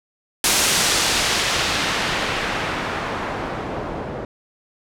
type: noise with low-pass filter sweep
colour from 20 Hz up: white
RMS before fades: -22 dBFS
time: 0.44-4.25 s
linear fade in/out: 2 ms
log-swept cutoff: 10000 to 590 Hz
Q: 0.71
effects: none